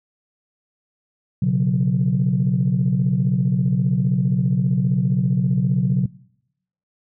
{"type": "chord", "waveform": "sine", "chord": "B suspended second", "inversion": "none", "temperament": "equal with one note detuned", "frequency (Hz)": [123.47, 138.59, 182.34], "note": ["B2", "C#3", "F#3"], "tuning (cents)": [0, 0, -25], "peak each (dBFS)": [-21, -19, -18], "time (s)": [1.42, 6.06], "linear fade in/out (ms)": 5, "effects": ["noise-tail reverb RT60 0.8 s tail -22 dB re dry", "tanh soft clip ceiling -9 dBFS"]}